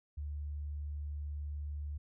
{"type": "tone", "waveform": "sine", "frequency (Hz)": 73.42, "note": "D2", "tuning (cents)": 0, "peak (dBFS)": -37, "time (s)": [0.17, 1.98], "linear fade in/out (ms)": 10, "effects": []}